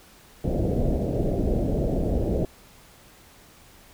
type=low-pass noise; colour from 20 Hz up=pink; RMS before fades=-24 dBFS; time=0.44-2.45 s; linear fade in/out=2 ms; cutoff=650 Hz; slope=48 dB/octave; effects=pink hiss -52 dBFS RMS until 3.93 s